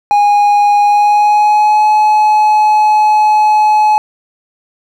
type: tone with pitch glide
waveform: triangle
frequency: 823 to 851.5 Hz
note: G#5 to G#5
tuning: -16 to +43 cents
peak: -4 dBFS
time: 0.11-3.98 s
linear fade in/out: 0 ms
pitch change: +59 cents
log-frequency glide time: 0.82-1.87 s
effects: none